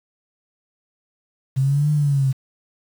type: linear two-way sweep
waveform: sine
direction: up then down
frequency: 130.81 to 151.3 to 130.81 Hz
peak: -15 dBFS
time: 1.56-2.33 s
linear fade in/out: 20 ms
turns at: 1.91 s
effects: 7-bit